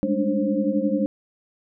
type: tone cluster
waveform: sine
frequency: 201 / 213.1 / 288.3 / 299.1 / 531 Hz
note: G3 / G#3 / D4 / D4 / C5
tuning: +44 / +45 / -32 / +32 / +25 cents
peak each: -26 dBFS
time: 0.03-1.06 s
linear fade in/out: 0 ms
effects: none